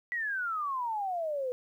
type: exponential sweep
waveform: sine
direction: down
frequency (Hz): 1971 to 490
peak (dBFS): -30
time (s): 0.12-1.52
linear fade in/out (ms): 0
effects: 11-bit